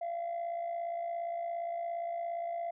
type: tone with amplitude modulation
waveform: sine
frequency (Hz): 684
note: F5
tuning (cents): -36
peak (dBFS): -29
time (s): 0.01-2.71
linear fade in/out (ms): 10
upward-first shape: sine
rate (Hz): 57.3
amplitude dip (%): 60
effects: tanh soft clip ceiling -31 dBFS